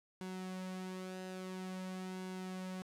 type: tone with flanger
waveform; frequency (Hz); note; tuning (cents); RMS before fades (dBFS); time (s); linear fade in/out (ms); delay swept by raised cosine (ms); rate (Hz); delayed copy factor
sawtooth; 185.9; F#3; +8; -44; 0.21-2.82; 0; 1.6 to 4.5; 0.49; -0.5
effects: low-pass 11000 Hz 12 dB/octave + 13-bit